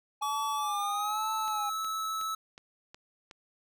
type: tone with vibrato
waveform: triangle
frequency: 842 Hz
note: G#5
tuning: 24 cents sharp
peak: -31 dBFS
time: 0.21-1.7 s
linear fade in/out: 10 ms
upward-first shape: sine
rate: 1.1 Hz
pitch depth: 73 cents each way
type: tone with pitch glide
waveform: square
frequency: 1141 to 1303.1 Hz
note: C#6 to E6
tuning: +50 to -20 cents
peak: -32 dBFS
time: 0.22-2.35 s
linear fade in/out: 5 ms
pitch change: +230 cents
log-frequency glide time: 0.53-1.19 s
type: click train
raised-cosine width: 0.2 ms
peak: -30 dBFS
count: 6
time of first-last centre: 1.48-3.312 s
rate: 2.73 Hz
effects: none